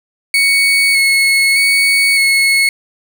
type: tone with vibrato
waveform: 35% pulse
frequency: 2207 Hz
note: C#7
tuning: 8 cents flat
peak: -7 dBFS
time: 0.34-2.69 s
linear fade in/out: 2 ms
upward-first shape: square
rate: 0.82 Hz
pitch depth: 16 cents each way
effects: none